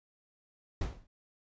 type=noise with exponential decay; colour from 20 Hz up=brown; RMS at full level=-27 dBFS; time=0.81-1.07 s; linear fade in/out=5 ms; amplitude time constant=56 ms; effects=resampled to 16000 Hz